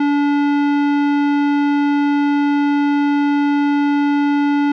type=tone with tanh clipping; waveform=sine; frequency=287.7 Hz; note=D4; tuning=36 cents flat; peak=-15 dBFS; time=0-4.72 s; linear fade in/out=5 ms; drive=17 dB; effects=none